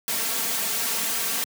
white noise with comb filter, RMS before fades -26 dBFS, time 0.08-1.44 s, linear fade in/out 0 ms, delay 4.4 ms, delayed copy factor +0.7, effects high-pass 150 Hz 12 dB/octave

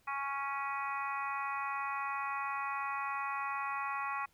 harmonic tone with a mistuned harmonic, 277.2 Hz, C#4, in tune, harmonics 3 / 4 / 5 / 6 / 7 / 8 / 9, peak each -41 / -37 / -43 / -53 / -44 / -53 / -44 dBFS, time 0.07-4.26 s, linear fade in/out 10 ms, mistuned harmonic 8, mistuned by +15 cents, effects pink hiss -70 dBFS RMS until 4.33 s

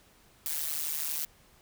blue noise with amplitude modulation, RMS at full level -29 dBFS, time 0.46-1.25 s, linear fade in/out 0 ms, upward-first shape sine, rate 152 Hz, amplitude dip 100%, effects pink hiss -61 dBFS RMS until 1.61 s

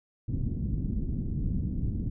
pink low-pass noise, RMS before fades -30 dBFS, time 0.28-2.1 s, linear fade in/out 10 ms, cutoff 250 Hz, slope 24 dB/octave, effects none

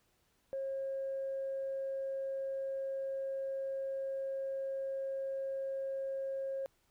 sine tone, 540 Hz, C#5, 45 cents flat, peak -34 dBFS, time 0.53-6.66 s, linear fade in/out 0 ms, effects tanh soft clip ceiling -31 dBFS + pink hiss -74 dBFS RMS until 6.9 s

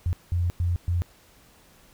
sine tone bursts at uneven times, 87.31 Hz, F2, in tune, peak -21 dBFS, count 4, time 0.06-0.13 / 0.32-0.5 / 0.6-0.76 / 0.88-1.02 s, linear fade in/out 0 ms, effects pink hiss -56 dBFS RMS until 1.93 s

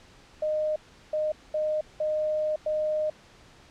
sine tone bursts at uneven times, 614 Hz, D#5, 23 cents flat, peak -24 dBFS, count 5, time 0.42-0.76 / 1.13-1.32 / 1.54-1.81 / 2-2.56 / 2.66-3.1 s, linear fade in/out 5 ms, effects pink hiss -54 dBFS RMS until 3.7 s + low-pass 6000 Hz 12 dB/octave

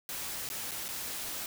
white noise with dropouts, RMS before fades -38 dBFS, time 0.09-1.46 s, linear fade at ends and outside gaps 1 ms, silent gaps 0.49-0.5 / 0.711-0.716 / 0.882-0.887 s, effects none

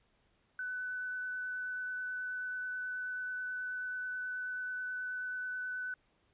sine tone with vibrato, 1500 Hz, F#6, 23 cents sharp, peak -36 dBFS, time 0.59-5.94 s, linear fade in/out 2 ms, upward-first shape triangle, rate 9.3 Hz, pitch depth 11 cents each way, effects pink hiss -73 dBFS RMS until 6.33 s + resampled to 8000 Hz

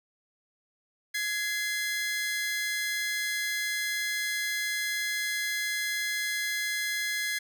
sawtooth tone pair together, 1677 / 2066 Hz, G#6 / C7, +16 / -22 cents, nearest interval major third, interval 362 cents, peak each -28 / -28 dBFS, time 1.14-7.39 s, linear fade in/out 10 ms, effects none

